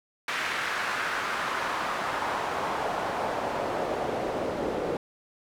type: noise with band-pass filter sweep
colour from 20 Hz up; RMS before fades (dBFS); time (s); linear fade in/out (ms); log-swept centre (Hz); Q
pink; -30; 0.28-4.97; 2; 1800 to 440; 1.5
effects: none